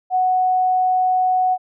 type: tone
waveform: sine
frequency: 740 Hz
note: F#5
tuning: in tune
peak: -14 dBFS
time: 0.1-1.58 s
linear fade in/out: 50 ms
effects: none